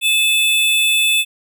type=tone pair together; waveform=square; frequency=2600 / 3490 Hz; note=E7 / A7; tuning=-24 / -15 cents; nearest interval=perfect fourth; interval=509 cents; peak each=-16 dBFS; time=0.01-1.25 s; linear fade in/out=50 ms; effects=none